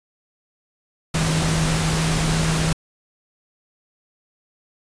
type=tone in noise; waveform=sine; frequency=160 Hz; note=D#3; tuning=49 cents sharp; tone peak=-20 dBFS; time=1.14-2.73 s; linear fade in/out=5 ms; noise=pink; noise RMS=-23 dBFS; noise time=1.14-2.73 s; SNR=0 dB; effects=resampled to 22050 Hz